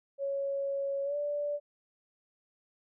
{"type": "tone with pitch glide", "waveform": "sine", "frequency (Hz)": [554.4, 583.3], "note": ["C#5", "D5"], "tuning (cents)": [0, -12], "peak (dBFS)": -30, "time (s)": [0.18, 1.6], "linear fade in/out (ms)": 50, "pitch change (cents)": 88, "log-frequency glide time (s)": [1.04, 1.16], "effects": []}